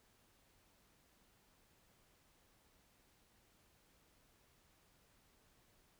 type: silence
effects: pink hiss -72 dBFS RMS until 5.99 s